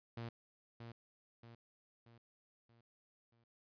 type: tone with echo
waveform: sawtooth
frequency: 116.54 Hz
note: A#2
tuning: in tune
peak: -39 dBFS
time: 0.17-0.29 s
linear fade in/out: 5 ms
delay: 630 ms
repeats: 5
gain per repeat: -6 dB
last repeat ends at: 3.44 s
effects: resampled to 11025 Hz